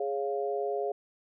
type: chord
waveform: sine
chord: Db major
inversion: second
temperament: equal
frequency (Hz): 415.3 / 554.4 / 698.5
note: Ab4 / Db5 / F5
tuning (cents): 0 / 0 / 0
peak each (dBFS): -31 / -35 / -34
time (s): 0-0.92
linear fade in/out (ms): 5
effects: none